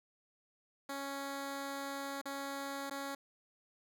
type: tone with dropouts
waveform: 10% pulse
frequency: 277.2 Hz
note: C#4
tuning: in tune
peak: -31 dBFS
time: 0.89-3.15 s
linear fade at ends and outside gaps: 5 ms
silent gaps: 2.215-2.255 / 2.899-2.909 s
effects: none